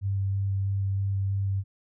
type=tone with vibrato; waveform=sine; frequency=98 Hz; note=G2; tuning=in tune; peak=-24 dBFS; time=0.01-1.64 s; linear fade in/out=50 ms; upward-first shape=square; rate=3.1 Hz; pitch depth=8 cents each way; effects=none